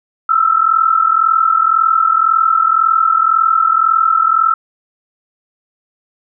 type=tone pair together; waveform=sine; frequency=1299 / 1340.9 Hz; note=E6 / E6; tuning=-26 / +29 cents; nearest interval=minor second; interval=55 cents; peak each=-12 dBFS; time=0.29-4.54 s; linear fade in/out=5 ms; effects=none